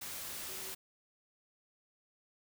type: tone in noise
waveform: sine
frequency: 381 Hz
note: G4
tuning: 49 cents flat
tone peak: -53 dBFS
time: 0.48-0.73 s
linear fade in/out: 10 ms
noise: white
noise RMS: -43 dBFS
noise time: 0.01-0.75 s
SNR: -13 dB
effects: none